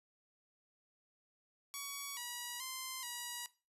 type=tone with pitch steps; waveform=5% pulse; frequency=1126 / 966 / 1041 / 964 Hz; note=C#6 / B5 / C6 / B5; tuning=+27 / -39 / -9 / -42 cents; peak=-30 dBFS; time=1.74-3.46 s; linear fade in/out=0 ms; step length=430 ms; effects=noise-tail reverb RT60 0.3 s tail -17 dB re dry + resampled to 32000 Hz